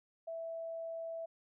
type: tone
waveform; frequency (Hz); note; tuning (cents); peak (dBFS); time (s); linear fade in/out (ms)
sine; 659; E5; -1; -39; 0.27-1.26; 10
effects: none